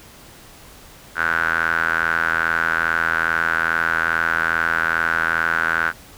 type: tone with band-pass filter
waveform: sawtooth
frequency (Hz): 82.4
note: E2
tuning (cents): 0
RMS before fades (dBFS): -20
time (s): 1.15-5.93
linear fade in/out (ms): 50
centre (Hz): 1500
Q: 9.8
effects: pink hiss -44 dBFS RMS until 6.17 s